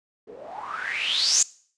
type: noise with low-pass filter sweep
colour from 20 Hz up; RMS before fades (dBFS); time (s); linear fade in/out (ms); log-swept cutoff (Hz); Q
blue; -26; 0.27-1.43; 5; 400 to 7100; 8.8
effects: noise-tail reverb RT60 0.5 s tail -22 dB re dry + resampled to 22050 Hz